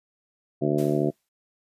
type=harmonic tone; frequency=73.42 Hz; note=D2; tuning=in tune; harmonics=2 / 3 / 4 / 5 / 6 / 7 / 8 / 9; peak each=-27 / -30 / -26 / -25 / -33 / -33 / -36 / -30 dBFS; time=0.61-1.11 s; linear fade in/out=20 ms
type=noise with exponential decay; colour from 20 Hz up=white; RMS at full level=-41 dBFS; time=0.78-1.29 s; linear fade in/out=5 ms; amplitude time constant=110 ms
effects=noise-tail reverb RT60 0.1 s tail -23 dB re dry + resampled to 32000 Hz